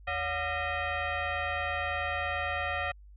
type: tone with frequency modulation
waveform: sine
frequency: 566 Hz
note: C#5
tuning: 36 cents sharp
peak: -29 dBFS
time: 0.07-2.92 s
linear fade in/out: 10 ms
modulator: 645 Hz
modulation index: 3.2
effects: added 50 Hz sine -49 dBFS peak until 3.16 s